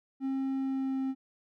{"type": "tone with pitch glide", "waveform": "triangle", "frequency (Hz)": [267.9, 265.6], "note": ["C4", "C4"], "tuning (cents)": [41, 26], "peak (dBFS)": -27, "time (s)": [0.2, 1.15], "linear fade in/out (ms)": 50, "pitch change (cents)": -15, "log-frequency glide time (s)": [0.57, 1.02], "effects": []}